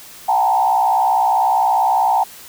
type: tone with frequency modulation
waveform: sine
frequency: 830.6 Hz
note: G#5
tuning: in tune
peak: -12 dBFS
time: 0.28-2.24 s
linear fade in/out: 10 ms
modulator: 62.3 Hz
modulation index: 1.6
effects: white hiss -39 dBFS RMS until 2.48 s